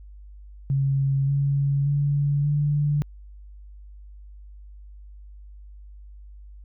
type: tone with pitch steps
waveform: sine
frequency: 137.1 / 140.14 / 143.25 / 146.43 Hz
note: C#3 / C#3 / D3 / D3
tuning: -19 / +19 / -43 / -5 cents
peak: -19 dBFS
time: 0.7-3.02 s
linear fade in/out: 0 ms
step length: 580 ms
effects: added 50 Hz sine -41 dBFS peak until 6.64 s